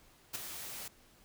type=noise with ADSR envelope; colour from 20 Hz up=white; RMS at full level=-35 dBFS; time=0.33-0.88 s; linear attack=21 ms; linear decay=12 ms; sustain=-9 dB; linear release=3 ms; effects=pink hiss -63 dBFS RMS until 1.24 s